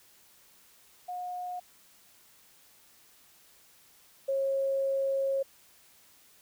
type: tone pair in turn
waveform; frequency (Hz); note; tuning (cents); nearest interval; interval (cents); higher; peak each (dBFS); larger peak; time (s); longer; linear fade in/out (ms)
sine; 721 / 543.3; F#5 / C#5; -45 / -35; perfect fourth; 490; first; -34 / -26; second; 1.08-1.6 / 4.28-5.43; second; 10
effects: white hiss -60 dBFS RMS until 6.41 s